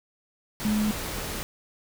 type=tone in noise; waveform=sine; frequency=212.3 Hz; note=G#3; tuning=38 cents sharp; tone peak=-22 dBFS; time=0.65-0.91 s; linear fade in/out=0 ms; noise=pink; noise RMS=-33 dBFS; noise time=0.6-1.43 s; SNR=+8 dB; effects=none